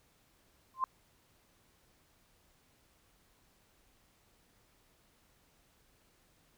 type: tone with exponential growth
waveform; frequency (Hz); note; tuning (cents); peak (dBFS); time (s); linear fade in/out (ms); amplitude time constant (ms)
sine; 1046.5; C6; 0; -24; 0.74-0.84; 1; 21
effects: pink hiss -69 dBFS RMS until 6.57 s